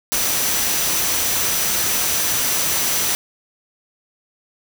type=tone in noise; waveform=sine; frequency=5920 Hz; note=F#8; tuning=in tune; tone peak=-26 dBFS; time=0.12-3.15 s; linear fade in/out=0 ms; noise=white; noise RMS=-20 dBFS; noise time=0.12-3.15 s; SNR=-9 dB; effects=none